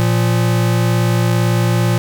square tone pair together, 116.06 / 173.9 Hz, A#2 / F3, -7 / -7 cents, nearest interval perfect fifth, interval 700 cents, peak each -14 / -19 dBFS, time 0-1.98 s, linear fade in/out 0 ms, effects none

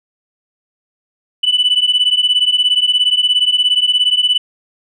sine beating tone pair, 2972 / 2989 Hz, F#7 / F#7, +7 / +17 cents, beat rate 17 Hz, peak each -12 dBFS, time 1.43-4.38 s, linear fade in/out 10 ms, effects tanh soft clip ceiling -6 dBFS

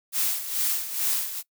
blue noise with tremolo, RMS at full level -24 dBFS, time 0.12-1.43 s, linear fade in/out 50 ms, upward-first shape sine, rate 2.3 Hz, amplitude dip 70%, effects noise-tail reverb RT60 0.1 s tail -21 dB re dry

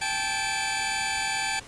15% pulse tone cluster, 787 / 867 / 2319 Hz, G5 / A5 / D7, +7 / -26 / -22 cents, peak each -24 dBFS, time 0.01-1.6 s, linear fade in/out 10 ms, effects pink hiss -46 dBFS RMS until 1.67 s + resampled to 22050 Hz

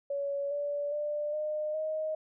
sine tone with pitch steps, 563 / 577.8 / 593 / 608.7 / 624.7 Hz, C#5 / D5 / D5 / D#5 / D#5, +27 / -28 / +17 / -38 / +7 cents, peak -30 dBFS, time 0.1-2.15 s, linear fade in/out 5 ms, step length 410 ms, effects none

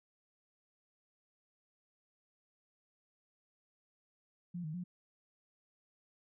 sine tone with pitch steps, 175.2 / 155.1 / 178.5 Hz, F3 / D#3 / F3, +6 / -5 / +38 cents, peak -38 dBFS, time 4.54-4.84 s, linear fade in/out 10 ms, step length 100 ms, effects none

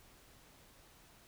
silence, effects pink hiss -62 dBFS RMS until 1.27 s

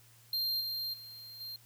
square tone with level steps, 4186 Hz, C8, in tune, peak -31 / -35 / -47 / -41 dBFS, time 0.33-1.56 s, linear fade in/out 2 ms, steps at 0.6 / 0.93 / 1.4 s, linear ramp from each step 10 ms, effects added 116 Hz sine -62 dBFS peak until 1.65 s + white hiss -62 dBFS RMS until 1.65 s

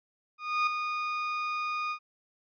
30% pulse tone with ADSR envelope, 1229 Hz, D#6, 22 cents flat, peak -20 dBFS, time 0.38-1.99 s, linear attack 290 ms, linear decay 4 ms, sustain -7 dB, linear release 79 ms, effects resampled to 11025 Hz

